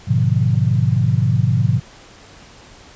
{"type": "chord", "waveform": "sine", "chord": "G# diminished seventh", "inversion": "none", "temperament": "equal", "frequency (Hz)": [103.83, 123.47, 146.83, 174.61], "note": ["G#2", "B2", "D3", "F3"], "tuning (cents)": [0, 0, 0, 0], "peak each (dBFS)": [-18, -16, -20, -22], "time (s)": [0.07, 1.8], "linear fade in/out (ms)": 20, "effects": ["pink hiss -43 dBFS RMS until 2.95 s", "resampled to 16000 Hz"]}